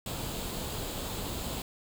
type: noise with comb filter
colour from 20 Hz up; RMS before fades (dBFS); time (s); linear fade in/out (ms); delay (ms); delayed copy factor
pink; -36; 0.06-1.62; 2; 0.26; +0.5
effects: none